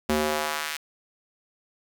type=tone with high-pass filter sweep; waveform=square; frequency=76.1 Hz; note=D#2; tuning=38 cents flat; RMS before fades=-27 dBFS; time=0.09-0.77 s; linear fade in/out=5 ms; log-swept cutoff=220 to 2200 Hz; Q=1; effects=8-bit